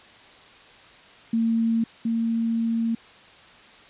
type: tone pair in turn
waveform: sine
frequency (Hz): 227.6 / 228.6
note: A#3 / A#3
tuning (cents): -41 / -34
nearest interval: unison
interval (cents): 7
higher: second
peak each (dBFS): -19 / -21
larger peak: first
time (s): 1.33-1.84 / 2.05-2.95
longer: second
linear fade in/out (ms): 5
effects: white hiss -49 dBFS RMS until 3.89 s + resampled to 8000 Hz